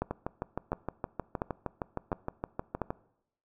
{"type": "two click trains", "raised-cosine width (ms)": 1, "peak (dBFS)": [-16, -18], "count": [5, 19], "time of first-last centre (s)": [[0.02, 2.817], [0.11, 2.905]], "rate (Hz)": [1.43, 6.44], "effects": ["noise-tail reverb RT60 0.8 s tail -21 dB re dry"]}